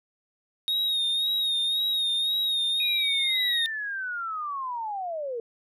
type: tone with vibrato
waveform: triangle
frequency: 3735 Hz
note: A#7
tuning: 3 cents sharp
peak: -22 dBFS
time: 0.68-3.66 s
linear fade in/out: 0 ms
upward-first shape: sine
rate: 1.9 Hz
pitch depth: 50 cents each way
type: linear sweep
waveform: sine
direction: down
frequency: 2489 to 449.4 Hz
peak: -29 dBFS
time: 2.8-5.4 s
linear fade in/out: 2 ms
effects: none